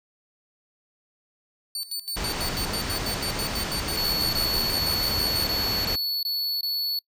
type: tone with tremolo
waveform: sawtooth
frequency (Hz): 4502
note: C#8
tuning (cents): +26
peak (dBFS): -25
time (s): 1.75-5.49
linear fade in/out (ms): 2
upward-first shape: square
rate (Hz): 6.1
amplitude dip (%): 80
type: low-pass noise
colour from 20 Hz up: pink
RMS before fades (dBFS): -30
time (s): 2.16-5.96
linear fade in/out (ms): 10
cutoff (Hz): 7100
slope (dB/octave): 24
type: tone bursts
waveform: square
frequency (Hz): 4425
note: C#8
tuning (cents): -4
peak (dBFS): -25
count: 8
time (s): 3.97-6.99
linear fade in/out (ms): 2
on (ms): 360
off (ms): 20
effects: noise-tail reverb RT60 0.1 s tail -26 dB re dry